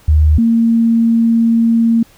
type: tone pair in turn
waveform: sine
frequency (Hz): 76.6 / 229.5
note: D#2 / A#3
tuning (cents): -27 / -27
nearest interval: octave + perfect fifth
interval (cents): 1900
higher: second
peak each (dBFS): -6 / -8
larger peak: first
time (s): 0.08-0.38 / 0.38-2.03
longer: second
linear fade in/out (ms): 5
effects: pink hiss -47 dBFS RMS until 2.17 s